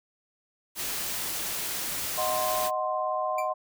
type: noise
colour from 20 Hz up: white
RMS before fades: -32 dBFS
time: 0.75-2.71 s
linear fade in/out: 50 ms
type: chord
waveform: sine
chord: C diminished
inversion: first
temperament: equal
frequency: 622.3 / 740 / 1046.5 Hz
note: Eb5 / Gb5 / C6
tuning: 0 / 0 / 0 cents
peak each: -30 / -31 / -30 dBFS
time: 2.17-3.54 s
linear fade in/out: 20 ms
type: tone with exponential decay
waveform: 45% pulse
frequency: 2349 Hz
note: D7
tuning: in tune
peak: -31 dBFS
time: 3.38-3.5 s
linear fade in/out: 5 ms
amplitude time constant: 25 ms
effects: none